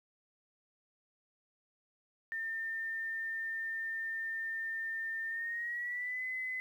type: tone with pitch glide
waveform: sine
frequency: 1805 to 2026 Hz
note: A6 to B6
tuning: +44 to +44 cents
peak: -35 dBFS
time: 2.32-6.6 s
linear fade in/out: 0 ms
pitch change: +200 cents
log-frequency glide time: 5.27-6.24 s
effects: 11-bit